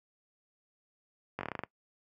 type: slowing click train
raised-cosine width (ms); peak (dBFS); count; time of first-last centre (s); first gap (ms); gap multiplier
0.5; -20; 9; 1.39-1.636; 20; 1.12
effects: noise-tail reverb RT60 0.1 s tail -21 dB re dry + high-pass 100 Hz 12 dB/octave